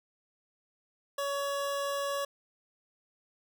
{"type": "tone", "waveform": "25% pulse", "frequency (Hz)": 562, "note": "C#5", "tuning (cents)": 24, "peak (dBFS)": -27, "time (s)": [1.18, 2.25], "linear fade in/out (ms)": 5, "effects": []}